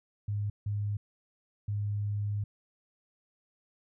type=tone bursts at uneven times; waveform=sine; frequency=103.1 Hz; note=G#2; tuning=12 cents flat; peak=-29 dBFS; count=3; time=0.28-0.5 / 0.66-0.97 / 1.68-2.44 s; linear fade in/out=5 ms; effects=none